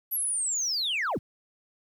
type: linear sweep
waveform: sine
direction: down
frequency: 11840 to 30.87 Hz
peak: -24 dBFS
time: 0.11-1.19 s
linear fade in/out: 20 ms
effects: tanh soft clip ceiling -24 dBFS + 10-bit